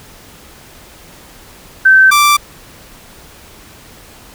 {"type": "tone pair in turn", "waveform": ["sine", "sawtooth"], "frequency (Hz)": [1545, 1173.1], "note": ["G6", "D6"], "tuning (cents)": [-26, -2], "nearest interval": "perfect fourth", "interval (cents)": 476, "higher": "first", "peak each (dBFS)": -3, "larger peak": "neither", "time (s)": [[1.85, 2.11], [2.11, 2.37]], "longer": "neither", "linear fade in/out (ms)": 10, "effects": ["pink hiss -39 dBFS RMS until 4.34 s"]}